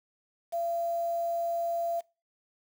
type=tone with quantisation; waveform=sine; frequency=680 Hz; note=F5; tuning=46 cents flat; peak=-28 dBFS; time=0.52-2.01 s; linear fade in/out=20 ms; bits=8; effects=noise-tail reverb RT60 0.3 s tail -23 dB re dry